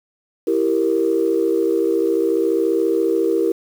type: chord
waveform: sine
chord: E diminished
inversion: none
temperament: equal with one note detuned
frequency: 331.5 / 392 / 466.2 Hz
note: E4 / G4 / Bb4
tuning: +10 / 0 / 0 cents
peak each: -19 dBFS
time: 0.47-3.52 s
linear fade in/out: 5 ms
effects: tanh soft clip ceiling -6 dBFS + 7-bit